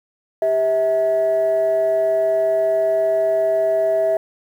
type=tone pair together; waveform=sine; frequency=395.6 / 648.1 Hz; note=G4 / E5; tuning=+16 / -30 cents; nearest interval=major sixth; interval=854 cents; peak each=-22 / -14 dBFS; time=0.42-4.17 s; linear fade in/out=2 ms; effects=tanh soft clip ceiling -11 dBFS + 8-bit